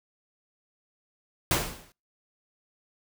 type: noise with exponential decay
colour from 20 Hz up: pink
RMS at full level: -21 dBFS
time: 1.51-1.92 s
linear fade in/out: 1 ms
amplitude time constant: 89 ms
effects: noise-tail reverb RT60 0.3 s tail -26 dB re dry